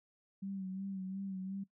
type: tone with vibrato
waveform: sine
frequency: 191.8 Hz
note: G3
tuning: 37 cents flat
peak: -38 dBFS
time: 0.42-1.64 s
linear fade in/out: 10 ms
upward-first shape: sine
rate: 2.8 Hz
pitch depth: 44 cents each way
effects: noise-tail reverb RT60 0.1 s tail -18 dB re dry